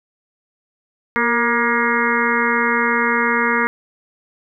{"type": "harmonic tone with a mistuned harmonic", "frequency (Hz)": 237.1, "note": "A#3", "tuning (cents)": 30, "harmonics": [1, 2, 4, 5, 6, 7, 8, 9], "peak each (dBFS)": [-23, -23, -23, -23, -23, -23, -23, -23], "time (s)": [1.16, 3.67], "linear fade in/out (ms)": 0, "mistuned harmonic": 2, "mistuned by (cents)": -33, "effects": []}